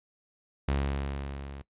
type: tone with level ramp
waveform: sawtooth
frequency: 69.3 Hz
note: C#2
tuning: in tune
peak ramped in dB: -21 to -37 dBFS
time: 0.68-1.62 s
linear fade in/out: 5 ms
effects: noise-tail reverb RT60 0.1 s tail -19 dB re dry + resampled to 8000 Hz